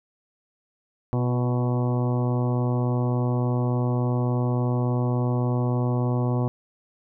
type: harmonic tone with a mistuned harmonic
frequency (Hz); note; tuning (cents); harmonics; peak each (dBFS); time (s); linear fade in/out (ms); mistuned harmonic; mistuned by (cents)
123.47; B2; 0; 1 / 2 / 3 / 4 / 5 / 6 / 7 / 8 / 9; -22 / -28 / -32 / -34 / -36 / -38 / -39 / -40 / -41; 1.13-6.48; 0; 3; -33
effects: none